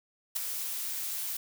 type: noise with ADSR envelope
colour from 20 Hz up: blue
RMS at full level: -27 dBFS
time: 0.35-1.37 s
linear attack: 17 ms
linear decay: 3 ms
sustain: -8 dB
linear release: 5 ms
effects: none